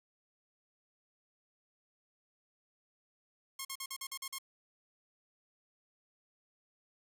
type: tone bursts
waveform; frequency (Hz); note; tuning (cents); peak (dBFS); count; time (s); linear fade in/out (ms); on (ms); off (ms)
5% pulse; 1076; C6; +48; -27; 8; 3.59-4.385; 5; 60; 45
effects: none